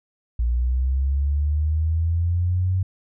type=linear sweep; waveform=sine; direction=up; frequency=57.9 to 94.2 Hz; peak=-18 dBFS; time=0.39-2.83 s; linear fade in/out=5 ms; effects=none